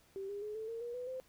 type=tone with pitch steps; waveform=sine; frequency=389.5 / 405.6 / 422.3 / 439.7 / 457.9 / 476.8 / 496.4 / 516.9 Hz; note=G4 / G#4 / G#4 / A4 / A#4 / A#4 / B4 / C5; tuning=-11 / -41 / +29 / -1 / -31 / +39 / +9 / -21 cents; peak=-39 dBFS; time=0.16-1.2 s; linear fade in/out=0 ms; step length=130 ms; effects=pink hiss -67 dBFS RMS until 1.28 s